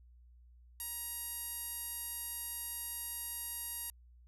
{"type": "tone with band-pass filter", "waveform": "sawtooth", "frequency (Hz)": 945, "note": "A#5", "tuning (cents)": 23, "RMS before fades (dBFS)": -42, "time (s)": [0.8, 3.9], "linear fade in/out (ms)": 0, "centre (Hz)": 11000, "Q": 4.2, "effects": ["added 60 Hz sine -57 dBFS peak until 4.27 s"]}